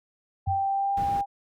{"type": "tone with pitch glide", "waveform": "sine", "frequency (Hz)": [784, 800], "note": ["G5", "G5"], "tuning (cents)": [0, 35], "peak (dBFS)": -23, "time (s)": [0.46, 1.26], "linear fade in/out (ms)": 50, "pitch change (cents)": 35, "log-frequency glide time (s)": [0.68, 1.04]}
{"type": "tone with exponential decay", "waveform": "sine", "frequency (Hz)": 92, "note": "F#2", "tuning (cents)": -9, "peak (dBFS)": -21, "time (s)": [0.47, 0.67], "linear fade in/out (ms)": 5, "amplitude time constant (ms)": 43}
{"type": "noise", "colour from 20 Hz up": "brown", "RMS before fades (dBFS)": -34, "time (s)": [0.97, 1.21], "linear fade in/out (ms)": 2}
{"effects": ["high-pass 60 Hz 12 dB/octave"]}